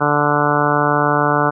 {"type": "harmonic tone", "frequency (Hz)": 146.83, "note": "D3", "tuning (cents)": 0, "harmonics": [1, 2, 3, 4, 5, 6, 7, 8, 9, 10], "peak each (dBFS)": [-22, -22, -22, -22, -22, -22, -22, -22, -22, -22], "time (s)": [0, 1.51], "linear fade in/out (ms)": 20, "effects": []}